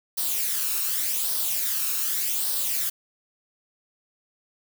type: noise with flanger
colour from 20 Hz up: blue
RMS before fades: -26 dBFS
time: 0.17-2.9 s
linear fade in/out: 10 ms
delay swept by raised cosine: 0.21 to 0.76 ms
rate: 0.86 Hz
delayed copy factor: +0.55
effects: none